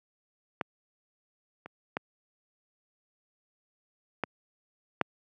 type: clicks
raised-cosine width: 0.5 ms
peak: -14 / -27 / -14 / -13 / -8 dBFS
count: 5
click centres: 0.612 / 1.66 / 1.969 / 4.237 / 5.013 s
effects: high-pass 150 Hz 12 dB/octave